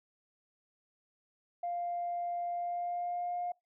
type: tone with pitch glide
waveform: sine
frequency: 698.5 to 708.3 Hz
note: F5 to F5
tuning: 0 to +24 cents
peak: -32 dBFS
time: 1.63-3.52 s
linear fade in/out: 5 ms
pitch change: +24 cents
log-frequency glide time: 2.5-3.38 s
effects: noise-tail reverb RT60 0.2 s tail -26 dB re dry + tanh soft clip ceiling -28 dBFS